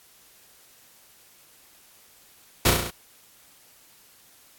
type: noise with echo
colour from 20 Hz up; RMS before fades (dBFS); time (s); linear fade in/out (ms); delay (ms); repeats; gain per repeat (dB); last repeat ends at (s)
pink; -18; 2.65-2.7; 5; 34; 6; -3; 2.904
effects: white hiss -55 dBFS RMS until 4.58 s + AAC 64 kbps